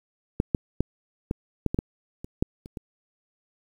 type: clicks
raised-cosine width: 3 ms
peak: -8 / -8 / -9 / -12 / -10 / -13 / -10 / -23 / -8 / -28 / -21 dBFS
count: 11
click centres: 0.401 / 0.548 / 0.806 / 1.311 / 1.663 / 1.745 / 1.789 / 2.245 / 2.425 / 2.659 / 2.772 s
effects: 8-bit

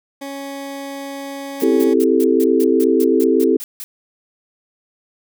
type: tone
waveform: 20% pulse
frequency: 277.2 Hz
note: C#4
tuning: in tune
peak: -22 dBFS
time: 0.21-1.94 s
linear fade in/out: 10 ms
type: noise bursts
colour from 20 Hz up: blue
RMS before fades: -30 dBFS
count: 12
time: 1.6-3.84 s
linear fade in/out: 0 ms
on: 40 ms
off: 160 ms
type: chord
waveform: sine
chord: A minor seventh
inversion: first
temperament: equal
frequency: 261.6 / 329.6 / 392 / 440 Hz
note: C4 / E4 / G4 / A4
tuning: 0 / 0 / 0 / 0 cents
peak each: -17 dBFS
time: 1.62-3.57 s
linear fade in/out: 5 ms
effects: none

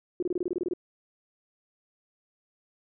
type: tone bursts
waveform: sine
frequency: 356.5 Hz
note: F4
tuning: 36 cents sharp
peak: -25 dBFS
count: 11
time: 0.2-0.736 s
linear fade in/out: 2 ms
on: 26 ms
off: 25 ms
effects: none

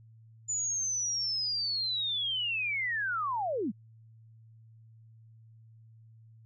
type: linear sweep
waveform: sine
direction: down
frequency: 7040 to 170.5 Hz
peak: -29 dBFS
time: 0.48-3.72 s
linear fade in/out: 20 ms
effects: added 112 Hz sine -53 dBFS peak until 6.45 s

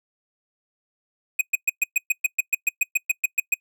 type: tone bursts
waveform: square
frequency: 2500 Hz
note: D#7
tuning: 8 cents sharp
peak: -17 dBFS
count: 16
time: 1.39-3.542 s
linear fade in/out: 5 ms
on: 22 ms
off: 120 ms
effects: noise-tail reverb RT60 0.1 s tail -25 dB re dry

